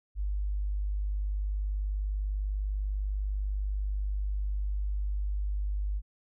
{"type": "tone", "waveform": "sine", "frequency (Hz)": 50.1, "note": "G1", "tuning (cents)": 38, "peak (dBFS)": -28, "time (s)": [0.15, 6.02], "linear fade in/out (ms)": 50, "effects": []}